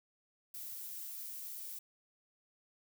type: noise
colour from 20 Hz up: violet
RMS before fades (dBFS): -45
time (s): 0.54-1.79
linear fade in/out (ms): 5
effects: none